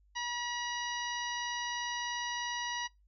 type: harmonic tone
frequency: 963 Hz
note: B5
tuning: 44 cents flat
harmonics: 1 / 2 / 3 / 4 / 5 / 6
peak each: -38 / -39 / -42 / -45 / -47 / -43 dBFS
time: 0.15-2.88 s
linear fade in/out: 20 ms
effects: noise-tail reverb RT60 0.2 s tail -24 dB re dry + added 50 Hz sine -63 dBFS peak until 3.07 s